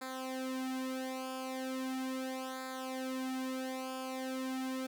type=tone with flanger; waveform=sawtooth; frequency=260.4 Hz; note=C4; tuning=8 cents flat; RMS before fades=-39 dBFS; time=0.01-4.87 s; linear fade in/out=10 ms; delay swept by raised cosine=0.34 to 3.34 ms; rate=0.38 Hz; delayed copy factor=-0.85; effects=none